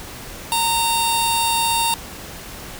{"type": "tone with notch filter", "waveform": "15% pulse", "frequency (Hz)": 921, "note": "A#5", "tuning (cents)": -21, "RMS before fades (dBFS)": -19, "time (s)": [0.52, 1.94], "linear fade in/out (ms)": 0, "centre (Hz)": 1900, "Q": 0.71, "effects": ["pink hiss -35 dBFS RMS until 2.79 s"]}